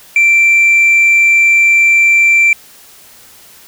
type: tone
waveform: sine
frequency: 2349 Hz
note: D7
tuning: in tune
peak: -3 dBFS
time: 0.16-2.53 s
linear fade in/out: 2 ms
effects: tanh soft clip ceiling -4 dBFS + white hiss -40 dBFS RMS until 3.67 s